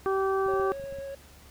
harmonic tone, 386.4 Hz, G4, 25 cents flat, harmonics 1 / 2 / 3 / 4, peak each -25 / -33 / -31 / -39 dBFS, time 0.06-0.72 s, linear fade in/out 0 ms
clicks, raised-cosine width 5 ms, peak -34 dBFS, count 7, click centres 0.463 / 0.538 / 0.598 / 0.798 / 0.84 / 0.925 / 0.987 s
triangle tone with vibrato, 550 Hz, C#5, 14 cents flat, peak -33 dBFS, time 0.48-1.15 s, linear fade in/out 5 ms, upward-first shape sine, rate 11 Hz, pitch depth 9 cents each way
effects added 71 Hz sine -54 dBFS peak until 1.5 s + pink hiss -54 dBFS RMS until 1.5 s

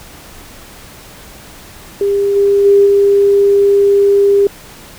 sine tone with level steps, 400.8 Hz, G4, 38 cents sharp, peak -10 / -7 / -4 / -6 dBFS, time 2.01-4.47 s, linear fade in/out 2 ms, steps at 2.35 / 2.64 / 2.85 s, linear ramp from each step 20 ms, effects pink hiss -36 dBFS RMS until 4.98 s

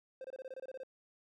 triangle tone bursts, 523.3 Hz, C5, in tune, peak -40 dBFS, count 11, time 0.21-0.834 s, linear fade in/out 2 ms, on 34 ms, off 25 ms, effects none

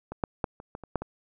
clicks, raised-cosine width 1 ms, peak -22 / -12 / -12 / -29 / -23 / -28 / -12 / -20 dBFS, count 8, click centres 0.12 / 0.238 / 0.442 / 0.601 / 0.751 / 0.837 / 0.957 / 1.02 s, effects none

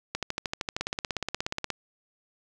two click trains, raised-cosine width 0.2 ms, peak -12 / -12 dBFS, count 9 / 16, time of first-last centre 0.15-0.765 / 0.81-1.703 s, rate 13 / 16.8 Hz, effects none

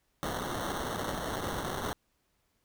white noise with sample-and-hold, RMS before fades -35 dBFS, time 0.23-1.93 s, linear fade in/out 0 ms, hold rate 2450 Hz, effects pink hiss -75 dBFS RMS until 2.64 s

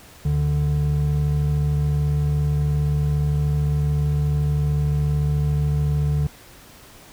triangle tone pair together, 73.42 / 147.09 Hz, D2 / D3, 0 / +3 cents, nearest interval octave, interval 1203 cents, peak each -21 / -17 dBFS, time 0.25-6.27 s, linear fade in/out 5 ms, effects pink hiss -46 dBFS RMS until 7.12 s

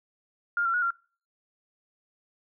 sine tone with pitch steps, 1408 / 1359 / 1453 / 1380 Hz, F6 / F6 / F#6 / F6, +14 / -48 / -32 / -21 cents, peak -23 dBFS, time 0.57-0.906 s, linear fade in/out 2 ms, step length 84 ms, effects noise-tail reverb RT60 0.4 s tail -25 dB re dry

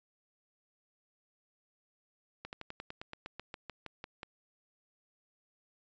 slowing click train, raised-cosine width 0.3 ms, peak -26 dBFS, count 15, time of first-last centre 2.45-4.231 s, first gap 79 ms, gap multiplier 1.07, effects resampled to 16000 Hz

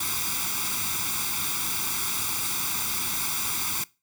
white noise with comb filter, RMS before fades -28 dBFS, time 0-3.84 s, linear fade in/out 5 ms, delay 0.84 ms, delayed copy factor +0.9, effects noise-tail reverb RT60 0.3 s tail -22 dB re dry + high-pass 60 Hz 12 dB/octave

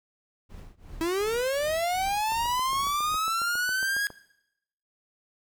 brown noise with tremolo, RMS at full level -41 dBFS, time 0.49-3.17 s, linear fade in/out 20 ms, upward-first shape triangle, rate 2.7 Hz, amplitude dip 100%
45% pulse linear sweep, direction up, 320 to 1661.2 Hz, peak -25 dBFS, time 1.01-4.07 s, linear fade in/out 0 ms
click train, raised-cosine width 1 ms, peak -28 dBFS, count 14, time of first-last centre 2.32-4.103 s, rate 7.29 Hz
effects noise-tail reverb RT60 0.8 s tail -19 dB re dry

